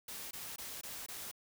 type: noise bursts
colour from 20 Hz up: white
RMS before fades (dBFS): -45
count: 5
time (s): 0.08-1.314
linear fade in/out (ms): 5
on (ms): 230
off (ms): 21
effects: none